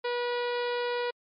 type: harmonic tone with a mistuned harmonic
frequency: 484.9 Hz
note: B4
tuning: 32 cents flat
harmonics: 1 / 2 / 3 / 4 / 5 / 6 / 7 / 8 / 9 / 10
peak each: -29 / -35 / -39 / -41 / -43 / -45 / -46 / -47 / -48 / -49 dBFS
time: 0.04-1.11 s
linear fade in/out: 10 ms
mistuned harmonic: 9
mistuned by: -24 cents
effects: MP3 32 kbps